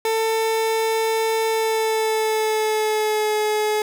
30% pulse tone with pitch glide, 446 to 425.6 Hz, A4 to G#4, +23 to +42 cents, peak -16 dBFS, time 0.05-3.82 s, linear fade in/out 2 ms, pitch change -81 cents, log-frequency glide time 1.47-3.37 s, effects none

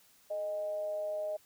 sine tone with amplitude modulation, 619 Hz, D#5, 9 cents flat, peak -31 dBFS, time 0.3-1.37 s, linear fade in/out 10 ms, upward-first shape sine, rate 192 Hz, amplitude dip 40%, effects white hiss -64 dBFS RMS until 1.45 s

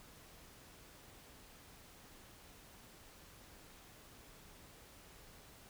silence, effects pink hiss -59 dBFS RMS until 5.69 s

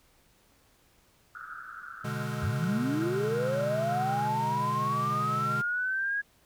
pink band-pass noise, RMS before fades -43 dBFS, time 1.35-4.29 s, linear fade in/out 2 ms, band 1300 to 1500 Hz, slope 96 dB/octave
square chord, G# diminished, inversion first, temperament equal, 123.47 / 146.83 / 207.7 Hz, B2 / D3 / G#3, 0 / 0 / 0 cents, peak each -36 / -37 / -38 dBFS, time 2.04-5.62 s, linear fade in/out 10 ms
sine linear sweep, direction up, 77.6 to 1661.2 Hz, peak -27 dBFS, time 2.42-6.22 s, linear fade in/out 20 ms
effects pink hiss -64 dBFS RMS until 6.45 s

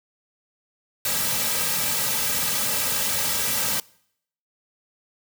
white noise with comb filter, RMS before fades -24 dBFS, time 1.05-3.8 s, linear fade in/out 2 ms, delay 2.8 ms, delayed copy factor -1, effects noise-tail reverb RT60 0.7 s tail -24 dB re dry

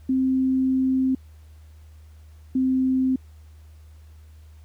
sine tone pair in turn, 261.6 / 260.3 Hz, C4 / C4, 0 / -9 cents, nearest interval unison, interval 9 cents, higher first, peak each -18 / -18 dBFS, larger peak neither, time 0.09-1.15 / 2.55-3.16 s, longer first, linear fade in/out 5 ms, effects added 77 Hz sine -44 dBFS peak until 4.64 s + pink hiss -62 dBFS RMS until 4.64 s

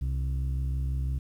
sine tone pair together, 66 / 132 Hz, C2 / C3, +16 / +16 cents, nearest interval octave, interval 1200 cents, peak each -25 / -30 dBFS, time 0.01-1.19 s, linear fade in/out 10 ms, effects tanh soft clip ceiling -24 dBFS + 10-bit

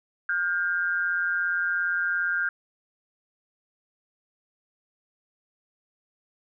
sine tone pair together, 1417 / 1594.3 Hz, F6 / G6, +25 / +29 cents, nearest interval major second, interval 204 cents, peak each -26 dBFS, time 0.29-2.49 s, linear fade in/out 2 ms, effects none

